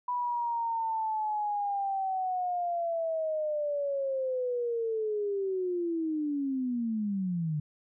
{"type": "linear sweep", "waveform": "sine", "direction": "down", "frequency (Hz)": [987.8, 146.83], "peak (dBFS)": -28, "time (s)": [0.08, 7.6], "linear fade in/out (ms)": 5, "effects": []}